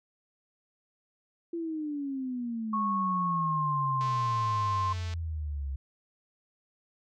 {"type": "exponential sweep", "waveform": "sine", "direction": "down", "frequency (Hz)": [342, 66.7], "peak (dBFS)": -31, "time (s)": [1.53, 5.76], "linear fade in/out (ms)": 5}
{"type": "tone with pitch glide", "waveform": "sine", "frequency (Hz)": [1100, 1052.8], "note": ["C#6", "C6"], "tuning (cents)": [-14, 10], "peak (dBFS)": -27, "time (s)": [2.73, 4.93], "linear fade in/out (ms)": 5, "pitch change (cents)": -76, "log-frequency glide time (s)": [3.26, 3.71]}
{"type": "click train", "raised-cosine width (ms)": 0.2, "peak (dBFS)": -28, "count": 249, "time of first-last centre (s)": [4.01, 5.137], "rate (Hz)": 220}
{"effects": []}